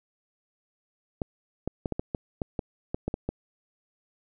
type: clicks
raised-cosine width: 2 ms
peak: -15 dBFS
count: 12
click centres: 1.218 / 1.676 / 1.858 / 1.923 / 1.995 / 2.148 / 2.418 / 2.592 / 2.945 / 3.08 / 3.141 / 3.29 s
effects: none